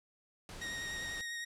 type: noise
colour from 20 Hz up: pink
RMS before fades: -48 dBFS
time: 0.49-1.21 s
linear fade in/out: 0 ms
type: tone with vibrato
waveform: sawtooth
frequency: 1871 Hz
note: A#6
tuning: 6 cents sharp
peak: -35 dBFS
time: 0.61-1.45 s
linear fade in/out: 10 ms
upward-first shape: sine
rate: 10 Hz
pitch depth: 15 cents each way
effects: low-pass 9000 Hz 12 dB/octave